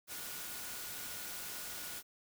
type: tone in noise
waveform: sine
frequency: 1451 Hz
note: F#6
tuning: 34 cents flat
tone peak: -55 dBFS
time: 0.07-2.03 s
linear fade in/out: 50 ms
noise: white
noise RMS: -44 dBFS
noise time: 0.07-2.03 s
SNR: -14 dB
effects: none